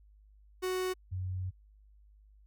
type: tone pair in turn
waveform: 45% pulse / sine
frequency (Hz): 370 / 92.5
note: F#4 / F#2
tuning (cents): 0 / 0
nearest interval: 2 octaves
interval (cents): 2400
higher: first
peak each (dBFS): -31 / -33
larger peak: first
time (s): 0.62-0.94 / 1.11-1.51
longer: second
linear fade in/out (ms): 20
effects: added 51 Hz sine -57 dBFS peak until 2.46 s